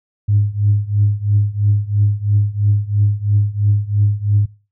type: tone with tremolo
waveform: sine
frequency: 103.1 Hz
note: G#2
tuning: 12 cents flat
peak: -8 dBFS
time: 0.28-4.46 s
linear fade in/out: 10 ms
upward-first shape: triangle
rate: 3 Hz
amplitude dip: 95%
effects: noise-tail reverb RT60 0.3 s tail -19 dB re dry + tanh soft clip ceiling -4 dBFS